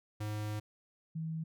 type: tone pair in turn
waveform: square / sine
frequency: 105.9 / 160.7 Hz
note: G#2 / E3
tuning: +34 / -44 cents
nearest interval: perfect fifth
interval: 722 cents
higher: second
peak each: -36 / -35 dBFS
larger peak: second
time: 0.2-0.6 / 1.15-1.44 s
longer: first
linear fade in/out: 10 ms
effects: none